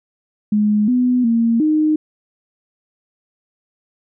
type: tone with pitch steps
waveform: sine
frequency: 209.9 / 249.2 / 230.5 / 308 Hz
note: G#3 / B3 / A#3 / D#4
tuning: +19 / +16 / -19 / -17 cents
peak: -12 dBFS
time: 0.52-1.96 s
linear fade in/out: 5 ms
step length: 360 ms
effects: none